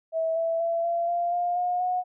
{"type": "tone with pitch steps", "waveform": "sine", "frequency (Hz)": [650, 660.6, 671.4, 682.3, 693.4, 704.7, 716.2, 727.9], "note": ["E5", "E5", "E5", "F5", "F5", "F5", "F5", "F#5"], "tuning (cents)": [-24, 4, 32, -41, -13, 15, 43, -29], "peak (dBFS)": -23, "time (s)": [0.12, 2.04], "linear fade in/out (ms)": 50, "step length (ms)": 240, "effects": []}